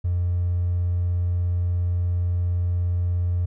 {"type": "tone with hard clipping", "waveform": "triangle", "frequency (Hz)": 88.3, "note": "F2", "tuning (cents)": 20, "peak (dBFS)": -20, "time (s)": [0.04, 3.46], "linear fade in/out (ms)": 10, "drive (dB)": 3, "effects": []}